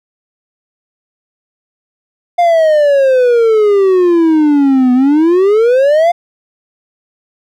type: exponential two-way sweep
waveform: triangle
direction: down then up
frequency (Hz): 707 to 246.9 to 707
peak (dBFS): -4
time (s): 2.38-6.12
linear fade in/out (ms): 10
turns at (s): 4.93
effects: none